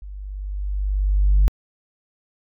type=tone with level ramp; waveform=sine; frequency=49.22 Hz; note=G1; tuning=8 cents sharp; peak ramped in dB=-33 to -9 dBFS; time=0.02-1.48 s; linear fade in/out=0 ms; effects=tanh soft clip ceiling -9 dBFS